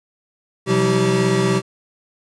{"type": "tone cluster", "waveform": "square", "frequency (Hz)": [128.2, 174.3, 190.7, 322.3, 384.9], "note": ["C3", "F3", "G3", "E4", "G4"], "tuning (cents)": [-35, -3, -47, -39, -32], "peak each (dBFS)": [-22, -25, -22, -27, -20], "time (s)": [0.66, 1.62], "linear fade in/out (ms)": 50, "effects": ["resampled to 22050 Hz", "8-bit"]}